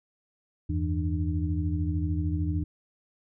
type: tone cluster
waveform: sine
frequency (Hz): 82.7 / 96 / 164.8 / 299.8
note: E2 / G2 / E3 / D4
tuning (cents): +6 / -36 / 0 / +36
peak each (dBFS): -27 / -34 / -33 / -33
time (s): 0.69-2.64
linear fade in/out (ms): 10
effects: none